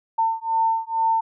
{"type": "beating tone pair", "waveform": "sine", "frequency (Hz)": [900, 902.2], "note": ["A5", "A5"], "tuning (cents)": [39, 43], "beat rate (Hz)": 2.2, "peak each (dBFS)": -22, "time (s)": [0.18, 1.21], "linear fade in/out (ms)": 10, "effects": []}